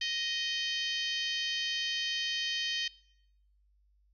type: harmonic tone with a mistuned harmonic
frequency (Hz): 622.3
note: D#5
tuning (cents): 0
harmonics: 3 / 4 / 5 / 6 / 7 / 8 / 9 / 10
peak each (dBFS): -38 / -41 / -34 / -42 / -40 / -42 / -50 / -48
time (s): 0.01-2.88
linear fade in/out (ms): 5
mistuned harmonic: 7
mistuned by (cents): +19
effects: noise-tail reverb RT60 0.9 s tail -24 dB re dry + added 50 Hz sine -65 dBFS peak until 4.13 s